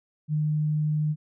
sine tone, 152.1 Hz, D#3, 39 cents flat, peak -22 dBFS, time 0.28-1.16 s, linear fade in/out 50 ms, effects none

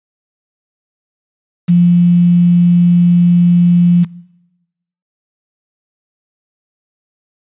sine tone with quantisation, 174.61 Hz, F3, in tune, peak -5 dBFS, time 1.68-4.05 s, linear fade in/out 20 ms, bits 5, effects noise-tail reverb RT60 1.0 s tail -22 dB re dry + resampled to 8000 Hz

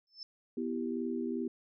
sine tone with exponential growth, 5274 Hz, E8, in tune, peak -38 dBFS, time 0.07-0.23 s, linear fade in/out 1 ms, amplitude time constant 33 ms
sine chord, E minor, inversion second, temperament equal, 246.9 / 329.6 / 392 Hz, B3 / E4 / G4, 0 / 0 / 0 cents, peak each -35 / -38 / -38 dBFS, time 0.57-1.48 s, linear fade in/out 5 ms
effects none

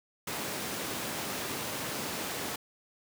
pink high-pass noise, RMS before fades -36 dBFS, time 0.27-2.56 s, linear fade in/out 5 ms, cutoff 170 Hz, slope 12 dB/octave, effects none

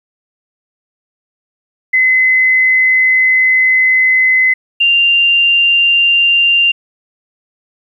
sine tone pair in turn, 2038 / 2786 Hz, C7 / F7, -46 / -5 cents, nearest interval perfect fourth, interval 541 cents, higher second, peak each -7 dBFS, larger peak neither, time 1.93-4.54 / 4.8-6.72 s, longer first, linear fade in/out 10 ms, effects 8-bit

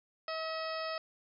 harmonic tone, 641 Hz, E5, 49 cents flat, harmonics 1 / 2 / 3 / 4 / 5 / 6 / 7 / 8, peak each -38 / -40 / -45 / -47 / -52 / -52 / -48 / -46 dBFS, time 0.28-0.98 s, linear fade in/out 2 ms, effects none

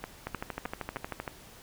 two click trains, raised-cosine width 0.5 ms, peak -19 / -20 dBFS, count 14 / 4, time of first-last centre 0.27-1.278 / 0.04-0.96 s, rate 12.9 / 3.26 Hz, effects pink hiss -52 dBFS RMS until 1.62 s

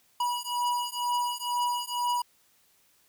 square beating tone pair, 970 / 972.1 Hz, B5 / B5, -31 / -28 cents, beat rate 2.1 Hz, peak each -31 dBFS, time 0.2-2.22 s, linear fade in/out 5 ms, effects white hiss -65 dBFS RMS until 3.08 s

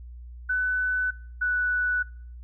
sine tone pair in turn, 1500 / 1481.9 Hz, F#6 / F#6, +23 / +2 cents, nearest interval unison, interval 21 cents, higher first, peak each -22 dBFS, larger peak neither, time 0.49-1.11 / 1.41-2.03 s, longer neither, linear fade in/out 10 ms, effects noise-tail reverb RT60 0.6 s tail -25 dB re dry + added 60 Hz sine -39 dBFS peak until 2.43 s

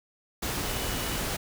sine tone in noise, 2950 Hz, F#7, 6 cents flat, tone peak -42 dBFS, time 0.65-1.2 s, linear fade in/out 10 ms, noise pink, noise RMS -31 dBFS, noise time 0.42-1.37 s, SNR -14 dB, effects none

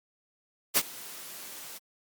white noise with ADSR envelope, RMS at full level -21 dBFS, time 0.74-1.79 s, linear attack 31 ms, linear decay 47 ms, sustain -22 dB, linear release 22 ms, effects high-pass 150 Hz 12 dB/octave + Opus 48 kbps

